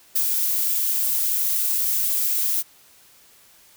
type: noise with ADSR envelope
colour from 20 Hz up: violet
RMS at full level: -20 dBFS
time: 0.15-2.63 s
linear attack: 10 ms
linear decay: 89 ms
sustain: -2 dB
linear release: 30 ms
effects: white hiss -53 dBFS RMS until 3.76 s